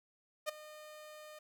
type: tone with ADSR envelope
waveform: sawtooth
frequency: 610 Hz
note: D#5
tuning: 34 cents flat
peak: -28 dBFS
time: 0.46-1.39 s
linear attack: 29 ms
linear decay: 10 ms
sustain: -18 dB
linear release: 7 ms
effects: 11-bit